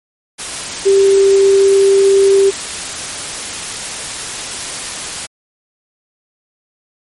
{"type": "tone in noise", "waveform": "sine", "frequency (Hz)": 392, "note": "G4", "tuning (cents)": 0, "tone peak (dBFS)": -6, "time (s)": [0.85, 2.51], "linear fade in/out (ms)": 20, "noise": "white", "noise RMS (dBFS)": -23, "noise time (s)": [0.38, 5.27], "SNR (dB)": 14, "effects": ["MP3 48 kbps"]}